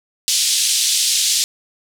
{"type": "band-pass noise", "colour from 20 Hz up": "pink", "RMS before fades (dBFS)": -17, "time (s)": [0.28, 1.44], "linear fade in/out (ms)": 0, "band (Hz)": [3400, 10000], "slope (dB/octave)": 24, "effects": []}